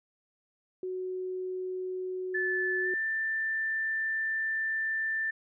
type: tone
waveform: sine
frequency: 370 Hz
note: F#4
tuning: in tune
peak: -32 dBFS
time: 0.83-2.94 s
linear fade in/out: 2 ms
type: tone with pitch glide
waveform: sine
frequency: 1744 to 1776.5 Hz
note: A6 to A6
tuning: -16 to +16 cents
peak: -28 dBFS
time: 2.34-5.31 s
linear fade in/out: 10 ms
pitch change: +32 cents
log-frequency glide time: 2.82-2.88 s
effects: none